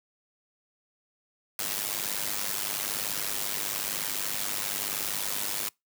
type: noise with amplitude modulation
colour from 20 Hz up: white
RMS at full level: -28 dBFS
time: 1.59-5.69 s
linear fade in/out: 2 ms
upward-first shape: sine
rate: 101 Hz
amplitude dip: 80%
effects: noise-tail reverb RT60 0.2 s tail -26 dB re dry + high-pass 100 Hz 12 dB/octave

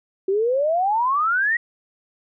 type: exponential sweep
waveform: sine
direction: up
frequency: 374.1 to 1931 Hz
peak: -17 dBFS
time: 0.28-1.57 s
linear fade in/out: 5 ms
effects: none

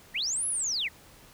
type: linear two-way sweep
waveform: sine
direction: up then down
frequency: 1760 to 10980 to 1760 Hz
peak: -27 dBFS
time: 0.14-0.89 s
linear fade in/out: 20 ms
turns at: 0.47 s
effects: pink hiss -54 dBFS RMS until 1.33 s

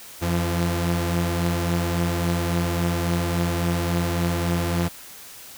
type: tone pair together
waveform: sawtooth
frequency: 87.31 / 171.03 Hz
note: F2 / F3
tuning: 0 / -36 cents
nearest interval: octave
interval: 1164 cents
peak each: -20 dBFS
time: 0.21-4.89 s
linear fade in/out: 20 ms
effects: white hiss -42 dBFS RMS until 5.57 s

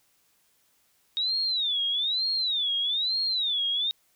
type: tone with vibrato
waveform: sine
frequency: 3729 Hz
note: A#7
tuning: in tune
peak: -24 dBFS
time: 1.17-3.91 s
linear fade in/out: 0 ms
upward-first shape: sine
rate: 1.1 Hz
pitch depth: 230 cents each way
effects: white hiss -67 dBFS RMS until 4.15 s

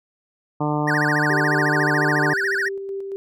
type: harmonic tone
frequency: 149.4 Hz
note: D3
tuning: 30 cents sharp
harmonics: 1 / 2 / 3 / 4 / 5 / 6 / 7 / 8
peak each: -24 / -24 / -30 / -30 / -29 / -28 / -32 / -33 dBFS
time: 0.6-2.34 s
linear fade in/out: 10 ms
type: tone with vibrato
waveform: triangle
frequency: 1661.2 Hz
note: G#6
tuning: in tune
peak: -18 dBFS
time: 0.87-2.69 s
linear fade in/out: 10 ms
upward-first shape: sine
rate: 14 Hz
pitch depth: 240 cents each way
type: tone with tremolo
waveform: sine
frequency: 392 Hz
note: G4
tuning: in tune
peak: -25 dBFS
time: 1.3-3.16 s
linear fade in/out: 0 ms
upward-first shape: square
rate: 4.4 Hz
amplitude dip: 30%
effects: none

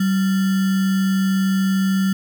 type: tone with sample-and-hold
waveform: sine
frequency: 191.6 Hz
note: G3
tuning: 39 cents flat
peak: -15 dBFS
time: 0-2.13 s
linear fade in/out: 5 ms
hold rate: 1575 Hz
effects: none

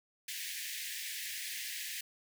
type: high-pass noise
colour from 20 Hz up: pink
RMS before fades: -41 dBFS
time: 0.28-2.01 s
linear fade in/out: 5 ms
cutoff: 1700 Hz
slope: 96 dB/octave
effects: none

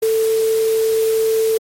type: tone in noise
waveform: sine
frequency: 444.5 Hz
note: A4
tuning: 18 cents sharp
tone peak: -13 dBFS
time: 0.02-1.58 s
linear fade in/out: 10 ms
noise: white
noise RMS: -30 dBFS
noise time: 0.02-1.58 s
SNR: +14 dB
effects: MP3 64 kbps

